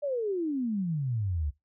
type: exponential sweep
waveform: sine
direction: down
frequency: 600 to 68.8 Hz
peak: -27 dBFS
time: 0.02-1.51 s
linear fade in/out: 20 ms
effects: noise-tail reverb RT60 0.2 s tail -21 dB re dry